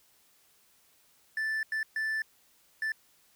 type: tone bursts at uneven times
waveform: triangle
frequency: 1760 Hz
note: A6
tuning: in tune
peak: -27 dBFS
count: 4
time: 1.37-1.63 / 1.72-1.83 / 1.96-2.22 / 2.82-2.92 s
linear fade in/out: 2 ms
effects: white hiss -65 dBFS RMS until 3.35 s